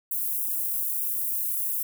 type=high-pass noise; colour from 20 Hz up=white; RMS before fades=-28 dBFS; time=0.11-1.83 s; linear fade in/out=5 ms; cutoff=11000 Hz; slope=24 dB/octave; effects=none